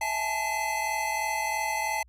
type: tone cluster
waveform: square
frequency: 654 / 834 / 877 / 2042 Hz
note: E5 / G#5 / A5 / C7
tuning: -14 / +7 / -6 / -43 cents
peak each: -39 / -34 / -31 / -33 dBFS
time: 0.01-2.03 s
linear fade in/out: 5 ms
effects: added 60 Hz sine -54 dBFS peak until 2.08 s + resampled to 32000 Hz